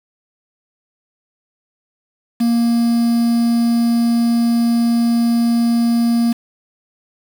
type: tone with quantisation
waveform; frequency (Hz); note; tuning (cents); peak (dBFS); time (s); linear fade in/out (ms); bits
triangle; 234.1; A#3; +8; -10; 2.4-6.33; 10; 5
effects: none